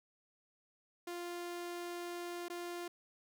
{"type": "tone with dropouts", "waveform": "sawtooth", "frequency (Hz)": 348.9, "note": "F4", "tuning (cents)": -2, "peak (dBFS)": -37, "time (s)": [1.07, 2.88], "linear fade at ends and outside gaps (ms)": 5, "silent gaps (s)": [2.484, 2.499], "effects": []}